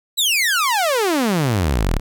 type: exponential sweep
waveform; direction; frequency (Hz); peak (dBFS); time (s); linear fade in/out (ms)
sawtooth; down; 4037 to 32.38; -12; 0.17-2; 20
effects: none